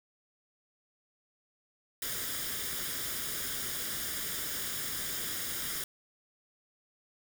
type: noise with comb filter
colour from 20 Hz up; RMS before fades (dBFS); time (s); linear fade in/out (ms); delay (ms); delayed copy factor
white; -36; 2.02-5.84; 2; 0.58; +0.6
effects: none